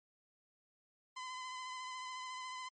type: tone with vibrato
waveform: sawtooth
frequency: 1020 Hz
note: C6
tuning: 44 cents flat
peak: -39 dBFS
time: 1.16-2.69 s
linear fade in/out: 10 ms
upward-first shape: sine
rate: 14 Hz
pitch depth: 23 cents each way
effects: MP3 32 kbps